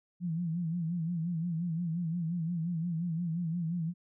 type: tone with vibrato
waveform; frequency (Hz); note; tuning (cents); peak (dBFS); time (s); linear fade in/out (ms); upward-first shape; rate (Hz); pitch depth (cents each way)
sine; 168.5; E3; +38; -30; 0.2-3.94; 50; sine; 5.7; 98
effects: none